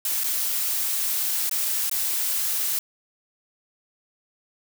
blue noise with dropouts, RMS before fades -25 dBFS, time 0.05-2.79 s, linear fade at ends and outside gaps 2 ms, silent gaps 0.237-0.241 / 1.495-1.512 / 1.897-1.913 s, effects none

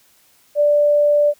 sine tone, 587.3 Hz, D5, in tune, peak -11 dBFS, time 0.55-1.34 s, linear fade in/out 50 ms, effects white hiss -55 dBFS RMS until 1.39 s

